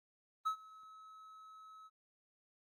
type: tone with ADSR envelope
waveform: triangle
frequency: 1289 Hz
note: E6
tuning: 39 cents flat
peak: -29 dBFS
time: 0.45-1.9 s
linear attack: 19 ms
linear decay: 89 ms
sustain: -23 dB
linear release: 38 ms
effects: Opus 32 kbps